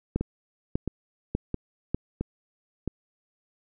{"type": "two click trains", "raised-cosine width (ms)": 3, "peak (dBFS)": [-15, -12], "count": [5, 4], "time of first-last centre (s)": [[0.21, 2.877], [0.16, 1.946]], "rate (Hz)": [1.5, 1.68], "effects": []}